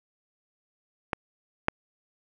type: clicks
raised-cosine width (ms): 0.5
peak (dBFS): -11 / -6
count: 2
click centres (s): 1.132 / 1.684
effects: none